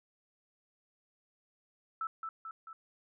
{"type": "tone with echo", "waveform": "sine", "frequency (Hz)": 1318.5, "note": "E6", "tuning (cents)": 0, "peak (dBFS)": -33, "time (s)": [2.01, 2.07], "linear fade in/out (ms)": 2, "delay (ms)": 220, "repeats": 3, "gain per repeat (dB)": -4, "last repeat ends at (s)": 2.73, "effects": []}